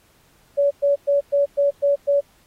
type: tone bursts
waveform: sine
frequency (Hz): 567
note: C#5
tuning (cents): +39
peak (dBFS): -14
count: 7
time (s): 0.57-2.21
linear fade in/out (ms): 20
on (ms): 140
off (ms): 110
effects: pink hiss -58 dBFS RMS until 2.46 s + AAC 48 kbps